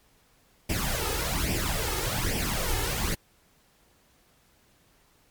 pink noise with flanger, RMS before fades -28 dBFS, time 0.69-3.15 s, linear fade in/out 10 ms, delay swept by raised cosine 0.37 to 2.37 ms, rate 1.2 Hz, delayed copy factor +0.7, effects pink hiss -63 dBFS RMS until 5.3 s + MP3 96 kbps

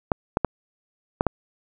clicks, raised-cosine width 1 ms, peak -5 dBFS, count 5, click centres 0.118 / 0.371 / 0.447 / 1.209 / 1.267 s, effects none

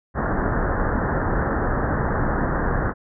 pink low-pass noise, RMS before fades -22 dBFS, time 0.14-2.94 s, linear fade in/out 50 ms, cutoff 1800 Hz, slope 96 dB/octave, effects none

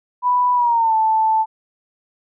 sine tone with pitch glide, 987.8 to 880 Hz, B5 to A5, 0 to 0 cents, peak -13 dBFS, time 0.22-1.46 s, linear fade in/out 50 ms, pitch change -200 cents, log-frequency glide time 0.54-0.95 s, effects none

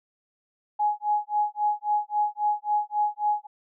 sine tone with tremolo, 837 Hz, G#5, 13 cents sharp, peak -19 dBFS, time 0.79-3.47 s, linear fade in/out 10 ms, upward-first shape sine, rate 3.7 Hz, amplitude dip 100%, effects none

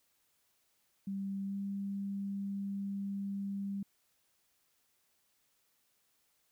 sine tone with pitch glide, 196 to 198.28 Hz, G3 to G3, 0 to +20 cents, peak -35 dBFS, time 1.07-3.83 s, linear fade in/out 5 ms, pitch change +20 cents, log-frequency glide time 1.46-1.55 s, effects white hiss -75 dBFS RMS until 6.51 s

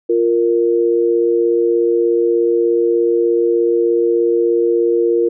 sine tone pair together, 348.4 / 465.1 Hz, F4 / A#4, -4 / -4 cents, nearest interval perfect fourth, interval 500 cents, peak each -14 dBFS, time 0.09-5.29 s, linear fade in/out 10 ms, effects none

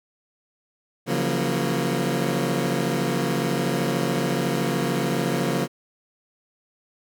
20% pulse chord, Gb major seventh, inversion second, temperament equal with one note detuned, 138.59 / 171.22 / 185 / 233.1 Hz, Db3 / F3 / Gb3 / Bb3, 0 / -34 / 0 / 0 cents, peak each -22 / -22 / -25 / -22 dBFS, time 1.06-5.68 s, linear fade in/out 50 ms, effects none

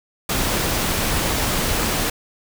pink noise, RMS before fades -21 dBFS, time 0.29-2.1 s, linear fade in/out 5 ms, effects none

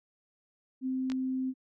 sine tone, 260 Hz, C4, 11 cents flat, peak -29 dBFS, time 0.81-1.54 s, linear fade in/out 50 ms
clicks, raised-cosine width 0.2 ms, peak -24 / -24 dBFS, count 2, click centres 1.1 / 1.119 s
effects AAC 64 kbps

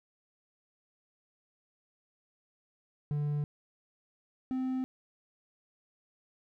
triangle tone pair in turn, 147 / 258.8 Hz, D3 / C4, +2 / -19 cents, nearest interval minor seventh, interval 979 cents, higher second, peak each -27 / -28 dBFS, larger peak first, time 3.11-3.44 / 4.51-4.84 s, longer neither, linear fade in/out 0 ms, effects none

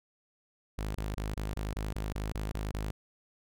sawtooth tone bursts, 52.2 Hz, G#1, 10 cents sharp, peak -29 dBFS, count 11, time 0.78-2.91 s, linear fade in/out 5 ms, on 170 ms, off 26 ms, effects none

